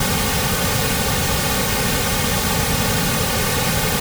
pink noise with comb filter, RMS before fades -19 dBFS, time 0-4 s, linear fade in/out 5 ms, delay 3 ms, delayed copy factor -0.8, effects none

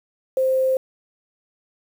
sine tone with quantisation, 523.3 Hz, C5, in tune, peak -16 dBFS, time 0.37-0.77 s, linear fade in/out 2 ms, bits 7, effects none

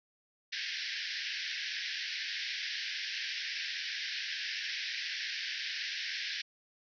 pink band-pass noise, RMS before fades -38 dBFS, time 0.52-6.42 s, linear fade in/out 10 ms, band 1600 to 5600 Hz, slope 96 dB/octave, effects none

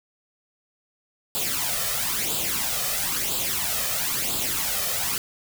white noise with flanger, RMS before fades -26 dBFS, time 1.35-5.18 s, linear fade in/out 0 ms, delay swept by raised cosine 0.25 to 1.65 ms, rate 1 Hz, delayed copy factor +0.65, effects none

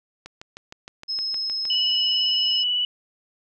click train, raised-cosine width 0.2 ms, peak -21 dBFS, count 10, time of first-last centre 0.26-1.653 s, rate 6.46 Hz
sine tone, 5170 Hz, E8, 34 cents flat, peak -24 dBFS, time 1.08-2.64 s, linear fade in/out 20 ms
sine tone with vibrato, 2953 Hz, F#7, 4 cents flat, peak -20 dBFS, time 1.7-2.85 s, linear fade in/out 2 ms, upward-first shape sine, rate 18 Hz, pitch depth 16 cents each way
effects none

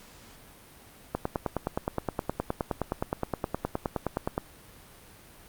click train, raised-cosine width 1 ms, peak -13 dBFS, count 32, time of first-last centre 1.15-4.379 s, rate 9.6 Hz, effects pink hiss -52 dBFS RMS until 5.48 s + Opus 48 kbps

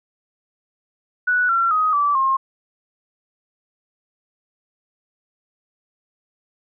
sine tone with pitch steps, 1476 / 1361.3 / 1255.6 / 1158 / 1068.1 Hz, F#6 / F6 / D#6 / D6 / C6, -5 / -45 / +15 / -25 / +35 cents, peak -15 dBFS, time 1.27-2.37 s, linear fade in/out 10 ms, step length 220 ms, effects none

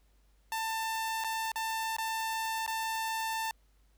sawtooth tone with dropouts, 892 Hz, A5, 23 cents sharp, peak -28 dBFS, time 0.52-3.51 s, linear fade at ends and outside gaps 1 ms, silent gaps 1.239-1.245 / 1.518-1.558 / 1.966-1.984 / 2.664-2.677 s, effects added 50 Hz sine -63 dBFS peak until 3.97 s + pink hiss -73 dBFS RMS until 3.97 s

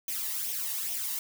blue noise with flanger, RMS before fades -33 dBFS, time 0.08-1.19 s, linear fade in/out 2 ms, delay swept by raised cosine 0.33 to 1.07 ms, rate 2.4 Hz, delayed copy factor +0.6, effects none

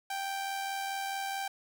sawtooth tone with amplitude modulation, 784 Hz, G5, in tune, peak -28 dBFS, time 0.1-1.48 s, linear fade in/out 5 ms, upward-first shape sine, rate 84.6 Hz, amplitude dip 35%, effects none

